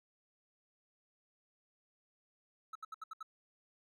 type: tone bursts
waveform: triangle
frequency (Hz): 1300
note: E6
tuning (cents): -24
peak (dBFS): -40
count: 6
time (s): 2.73-3.229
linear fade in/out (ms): 5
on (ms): 24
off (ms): 71
effects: none